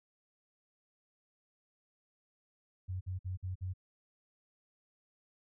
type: tone bursts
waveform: sine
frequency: 92.5 Hz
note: F#2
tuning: in tune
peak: -35 dBFS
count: 5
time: 2.88-3.738 s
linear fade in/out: 20 ms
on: 130 ms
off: 52 ms
effects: none